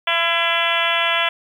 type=harmonic tone with a mistuned harmonic; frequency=337.1 Hz; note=E4; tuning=39 cents sharp; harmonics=2 / 3 / 4 / 5 / 6 / 7 / 8 / 9 / 10; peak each=-25 / -25 / -25 / -25 / -25 / -25 / -25 / -25 / -25 dBFS; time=0.07-1.29 s; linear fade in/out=5 ms; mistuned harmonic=5; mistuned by=-21 cents; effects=8-bit